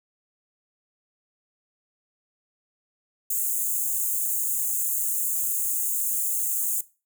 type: high-pass noise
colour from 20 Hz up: white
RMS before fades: -26 dBFS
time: 3.3-6.81 s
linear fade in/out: 5 ms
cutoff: 6600 Hz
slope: 96 dB/octave
effects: noise-tail reverb RT60 0.3 s tail -18 dB re dry